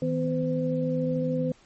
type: tone cluster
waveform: sine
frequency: 159 / 252.1 / 511 Hz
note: D#3 / B3 / C5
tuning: +38 / +36 / -41 cents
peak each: -28 dBFS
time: 0.02-1.52 s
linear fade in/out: 2 ms
effects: pink hiss -58 dBFS RMS until 1.65 s + MP3 32 kbps